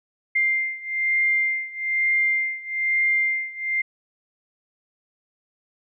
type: beating tone pair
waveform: sine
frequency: 2100 / 2101.1 Hz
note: C7 / C7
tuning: +6 / +7 cents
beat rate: 1.1 Hz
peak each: -22 / -24 dBFS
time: 0.35-3.82 s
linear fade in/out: 10 ms
effects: none